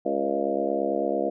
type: harmonic tone with a mistuned harmonic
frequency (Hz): 69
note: C#2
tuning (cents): -7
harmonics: 3 / 4 / 5 / 6 / 7 / 8 / 9 / 10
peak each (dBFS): -35 / -32 / -30 / -34 / -29 / -33 / -30 / -31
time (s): 0.05-1.3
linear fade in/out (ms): 10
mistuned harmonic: 8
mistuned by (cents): +24
effects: none